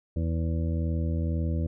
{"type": "harmonic tone", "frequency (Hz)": 82, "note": "E2", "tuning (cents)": -9, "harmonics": [1, 2, 3, 4, 6, 7], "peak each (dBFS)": [-26, -32, -36, -38, -42, -43], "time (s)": [0.16, 1.67], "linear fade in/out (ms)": 5, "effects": []}